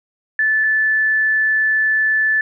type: tone pair in turn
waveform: sine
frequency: 1746 / 1746 Hz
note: A6 / A6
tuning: -14 / -14 cents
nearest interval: unison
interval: 0 cents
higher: neither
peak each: -13 dBFS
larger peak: neither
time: 0.39-0.64 / 0.64-2.41 s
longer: second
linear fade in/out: 2 ms
effects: none